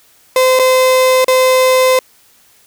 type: tone with dropouts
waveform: 35% pulse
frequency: 515 Hz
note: C5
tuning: 28 cents flat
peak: -6 dBFS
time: 0.36-1.99 s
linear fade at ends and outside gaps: 2 ms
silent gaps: 0.591-0.595 / 1.245-1.281 s
effects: white hiss -49 dBFS RMS until 2.66 s